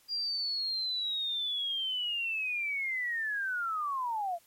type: linear sweep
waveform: sine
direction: down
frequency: 4817 to 659.3 Hz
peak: -30 dBFS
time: 0.08-4.39 s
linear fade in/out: 50 ms
effects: white hiss -64 dBFS RMS until 4.46 s + MP3 64 kbps